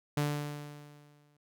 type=tone with exponential decay; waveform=sawtooth; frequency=146.83 Hz; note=D3; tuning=in tune; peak=-23 dBFS; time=0.17-1.37 s; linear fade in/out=5 ms; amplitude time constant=260 ms; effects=none